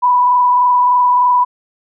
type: tone with frequency modulation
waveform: sine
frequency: 987.8 Hz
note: B5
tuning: in tune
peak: -8 dBFS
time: 0.02-1.45 s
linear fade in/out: 20 ms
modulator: 23.3 Hz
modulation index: 0.62
effects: none